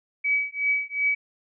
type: tone with tremolo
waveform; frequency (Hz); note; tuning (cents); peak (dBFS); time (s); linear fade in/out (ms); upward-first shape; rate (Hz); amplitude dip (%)
sine; 2279; C#7; +47; -18; 0.24-1.15; 10; triangle; 2.7; 100
effects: none